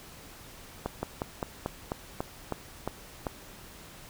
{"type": "slowing click train", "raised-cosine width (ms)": 1, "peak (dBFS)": -16, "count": 10, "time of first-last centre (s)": [0.86, 3.268], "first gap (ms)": 170, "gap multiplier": 1.11, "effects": ["pink hiss -49 dBFS RMS until 4.09 s"]}